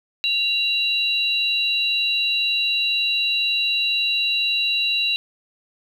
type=tone pair together; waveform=sine; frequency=2772 / 3930 Hz; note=F7 / B7; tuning=-14 / -9 cents; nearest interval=tritone; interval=605 cents; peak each=-21 dBFS; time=0.24-5.16 s; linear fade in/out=0 ms; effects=8-bit